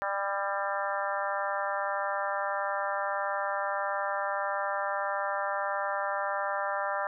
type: harmonic tone with a mistuned harmonic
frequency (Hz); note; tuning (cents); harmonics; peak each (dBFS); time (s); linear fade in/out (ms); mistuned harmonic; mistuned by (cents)
198.8; G3; +25; 3 / 4 / 5 / 6 / 7 / 8 / 9; -34 / -35 / -36 / -37 / -37 / -38 / -39; 0.02-7.07; 0; 7; -33
effects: none